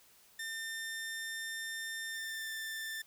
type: tone with pitch glide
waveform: sawtooth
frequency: 1800 to 1779.3 Hz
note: A6 to A6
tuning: +39 to +19 cents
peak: -35 dBFS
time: 0.39-3.02 s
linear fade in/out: 5 ms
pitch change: -20 cents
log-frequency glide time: 2.11-2.5 s
effects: white hiss -63 dBFS RMS until 3.06 s